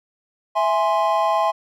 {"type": "chord", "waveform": "triangle", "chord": "E augmented", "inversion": "none", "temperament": "equal", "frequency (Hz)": [659.3, 830.6, 1046.5], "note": ["E5", "G#5", "B#5"], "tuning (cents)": [0, 0, 0], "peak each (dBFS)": -19, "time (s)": [0.55, 1.52], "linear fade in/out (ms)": 20, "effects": []}